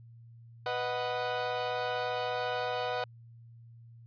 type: chord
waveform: 30% pulse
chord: B major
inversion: none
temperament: equal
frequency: 493.9 / 622.3 / 740 Hz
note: B4 / D#5 / F#5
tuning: 0 / 0 / 0 cents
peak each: -32 / -35 / -32 dBFS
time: 0.66-3.04 s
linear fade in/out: 2 ms
effects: added 116 Hz sine -50 dBFS peak until 4.06 s + resampled to 11025 Hz